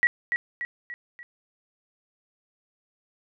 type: tone with echo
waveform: sine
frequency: 1926 Hz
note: B6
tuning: 44 cents flat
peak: -16 dBFS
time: 0.03-0.07 s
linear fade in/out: 0 ms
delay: 290 ms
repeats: 4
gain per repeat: -6 dB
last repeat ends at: 1.23 s
effects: none